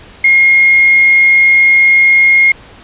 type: tone with quantisation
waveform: sine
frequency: 2144 Hz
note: C7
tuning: 42 cents sharp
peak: -4 dBFS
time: 0.24-2.52 s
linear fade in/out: 5 ms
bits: 4
effects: pink hiss -37 dBFS RMS until 2.83 s + resampled to 8000 Hz